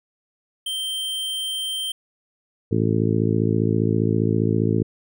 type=tone; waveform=square; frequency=3136 Hz; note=G7; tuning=in tune; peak=-25 dBFS; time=0.66-1.92 s; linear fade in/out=5 ms
type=harmonic tone; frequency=55 Hz; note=A1; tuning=in tune; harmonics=2 / 3 / 4 / 5 / 6 / 7 / 8; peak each=-22 / -24 / -25 / -26 / -27 / -27 / -28 dBFS; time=2.71-4.83 s; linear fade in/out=10 ms
effects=none